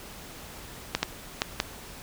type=clicks; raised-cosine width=0.2 ms; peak=-6 dBFS; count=4; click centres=0.95 / 1.03 / 1.419 / 1.601 s; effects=pink hiss -44 dBFS RMS until 2.02 s